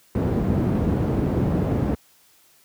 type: low-pass noise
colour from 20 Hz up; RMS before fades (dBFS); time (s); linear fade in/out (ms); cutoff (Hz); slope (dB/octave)
white; -21; 0.15-1.95; 2; 260; 12
effects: white hiss -57 dBFS RMS until 2.64 s + high-pass 60 Hz 12 dB/octave